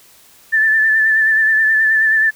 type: tone with vibrato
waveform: sine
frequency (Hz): 1760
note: A6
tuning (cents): 0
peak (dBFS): -10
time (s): 0.52-2.31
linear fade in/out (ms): 20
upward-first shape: sine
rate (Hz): 9.4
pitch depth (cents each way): 32
effects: white hiss -47 dBFS RMS until 2.35 s